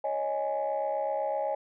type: chord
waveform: sine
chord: C# suspended second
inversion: none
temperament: equal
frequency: 554.4 / 622.3 / 830.6 Hz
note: C#5 / D#5 / G#5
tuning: 0 / 0 / 0 cents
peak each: -31 dBFS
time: 0.04-1.55 s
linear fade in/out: 5 ms
effects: tanh soft clip ceiling -21 dBFS

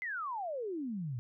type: exponential sweep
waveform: sine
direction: down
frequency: 2093 to 113.5 Hz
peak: -35 dBFS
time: 0.02-1.19 s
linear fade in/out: 0 ms
effects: none

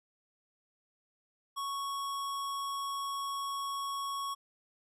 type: tone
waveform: square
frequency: 1108.7 Hz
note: C#6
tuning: in tune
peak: -35 dBFS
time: 1.56-4.35 s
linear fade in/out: 20 ms
effects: resampled to 32000 Hz

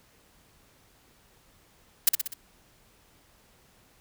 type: noise with echo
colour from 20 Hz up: blue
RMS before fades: -17 dBFS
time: 2.07-2.09 s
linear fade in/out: 5 ms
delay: 62 ms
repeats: 4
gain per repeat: -5 dB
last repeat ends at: 2.338 s
effects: pink hiss -61 dBFS RMS until 4 s

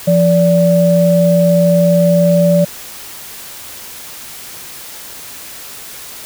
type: tone pair together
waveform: sine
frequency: 172.44 / 580 Hz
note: F3 / D5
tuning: -22 / -22 cents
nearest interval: octave + major sixth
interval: 2100 cents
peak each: -10 dBFS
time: 0.07-2.65 s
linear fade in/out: 10 ms
effects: white hiss -31 dBFS RMS until 6.25 s

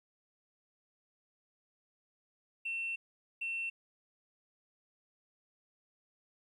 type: tone bursts at uneven times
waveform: sine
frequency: 2700 Hz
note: E7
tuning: 41 cents sharp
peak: -33 dBFS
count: 2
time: 2.65-2.96 / 3.41-3.7 s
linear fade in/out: 10 ms
effects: tanh soft clip ceiling -31 dBFS + 12-bit

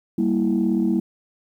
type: chord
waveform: sine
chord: E diminished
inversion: first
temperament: equal with one note detuned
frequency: 196 / 233.1 / 328.1 Hz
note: G3 / Bb3 / E4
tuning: 0 / 0 / -8 cents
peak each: -21 dBFS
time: 0.18-1 s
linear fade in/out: 5 ms
effects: tanh soft clip ceiling -11 dBFS + 9-bit

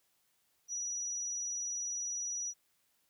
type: tone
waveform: sine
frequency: 5840 Hz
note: F#8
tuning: 24 cents flat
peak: -35 dBFS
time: 0.68-2.54 s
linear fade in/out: 50 ms
effects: white hiss -75 dBFS RMS until 3.09 s

